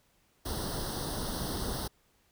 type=noise with comb filter; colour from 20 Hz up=pink; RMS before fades=-35 dBFS; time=0.45-1.88 s; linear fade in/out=10 ms; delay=0.21 ms; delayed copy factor=+1; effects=pink hiss -69 dBFS RMS until 2.31 s